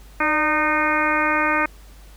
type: harmonic tone with a mistuned harmonic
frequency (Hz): 306.8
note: D#4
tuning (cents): -24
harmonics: 1 / 2 / 3 / 4 / 5 / 6 / 7 / 8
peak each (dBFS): -26 / -27 / -25 / -23 / -24 / -27 / -26 / -27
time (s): 0.2-1.66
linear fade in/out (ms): 5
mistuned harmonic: 2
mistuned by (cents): -47
effects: added 50 Hz sine -42 dBFS peak until 2.16 s + pink hiss -51 dBFS RMS until 2.16 s